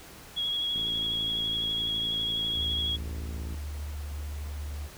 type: tone with vibrato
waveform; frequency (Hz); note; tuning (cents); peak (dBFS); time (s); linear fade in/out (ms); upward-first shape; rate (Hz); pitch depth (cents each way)
sine; 3322; G#7; 0; -27; 0.36-2.97; 20; triangle; 12; 22
type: click train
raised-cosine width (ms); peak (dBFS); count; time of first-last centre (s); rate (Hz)
3; -30; 156; 0.76-3.543; 55.7
type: tone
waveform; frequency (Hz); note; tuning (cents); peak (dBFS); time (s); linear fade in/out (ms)
sine; 73.42; D2; 0; -33; 2.54-4.9; 50
effects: pink hiss -48 dBFS RMS until 4.97 s